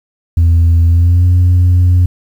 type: tone with pitch glide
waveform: sine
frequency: 83.8 to 89.3 Hz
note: E2 to F2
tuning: +29 to +39 cents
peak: -3 dBFS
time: 0.37-2.06 s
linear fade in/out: 5 ms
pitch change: +110 cents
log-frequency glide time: 0.86-1.26 s
effects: tanh soft clip ceiling -4 dBFS + 7-bit